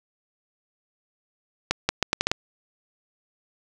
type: accelerating click train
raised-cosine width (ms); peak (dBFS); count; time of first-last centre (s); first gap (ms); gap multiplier
0.2; -3; 7; 1.71-2.315; 180; 0.76
effects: none